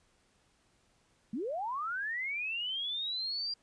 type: linear sweep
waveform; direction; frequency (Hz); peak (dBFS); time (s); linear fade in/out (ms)
sine; up; 196 to 4800; -33; 1.33-3.54; 5
effects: pink hiss -70 dBFS RMS until 3.62 s + resampled to 22050 Hz